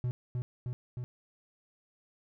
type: tone with echo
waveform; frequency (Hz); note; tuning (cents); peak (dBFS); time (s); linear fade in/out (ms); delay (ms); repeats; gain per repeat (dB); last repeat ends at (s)
triangle; 123.47; B2; 0; -27; 0.04-0.11; 0; 310; 3; -2; 1.04
effects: none